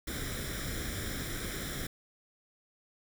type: noise with comb filter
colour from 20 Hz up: pink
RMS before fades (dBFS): -37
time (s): 0.07-1.87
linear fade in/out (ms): 5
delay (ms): 0.55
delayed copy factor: +0.75
effects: none